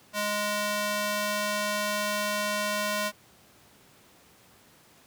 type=tone with high-pass filter; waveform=square; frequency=207.7 Hz; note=G#3; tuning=in tune; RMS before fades=-29 dBFS; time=0.13-3.12 s; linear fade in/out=50 ms; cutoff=610 Hz; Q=0.59; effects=pink hiss -57 dBFS RMS until 5.06 s + high-pass 100 Hz 12 dB/octave